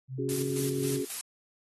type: tone with pitch glide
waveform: sine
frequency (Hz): 130.81 to 137.55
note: C3 to C#3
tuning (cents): 0 to -13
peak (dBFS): -34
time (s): 0.08-1.02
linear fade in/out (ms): 50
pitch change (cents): +87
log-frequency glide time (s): 0.2-0.35
type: chord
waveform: sine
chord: C# suspended fourth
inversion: none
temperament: just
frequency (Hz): 277.2 / 369.6 / 415.8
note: C#4 / F#4 / G#4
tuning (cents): 0 / -2 / +2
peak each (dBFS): -34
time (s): 0.18-1.05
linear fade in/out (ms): 10
type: noise with tremolo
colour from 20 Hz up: blue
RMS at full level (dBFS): -34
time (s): 0.29-1.21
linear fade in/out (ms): 0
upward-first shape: square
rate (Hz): 3.7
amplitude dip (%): 55
effects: AAC 32 kbps